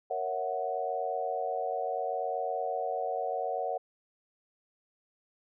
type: chord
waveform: sine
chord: F# dominant seventh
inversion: first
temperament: equal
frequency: 466.2 / 554.4 / 659.3 / 740 Hz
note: A#4 / C#5 / E5 / F#5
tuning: 0 / 0 / 0 / 0 cents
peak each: -37 / -36 / -37 / -33 dBFS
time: 0.1-3.78 s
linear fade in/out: 10 ms
effects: none